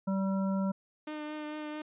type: harmonic tone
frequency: 193.2 Hz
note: G3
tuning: 25 cents flat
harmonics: 1 / 3 / 5 / 7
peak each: -28 / -38 / -42 / -45 dBFS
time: 0.07-0.72 s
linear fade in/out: 10 ms
type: tone with vibrato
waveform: sawtooth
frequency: 302.9 Hz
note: D#4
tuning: 46 cents flat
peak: -33 dBFS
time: 1.07-1.82 s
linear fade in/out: 5 ms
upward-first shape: triangle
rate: 4.5 Hz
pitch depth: 19 cents each way
effects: resampled to 8000 Hz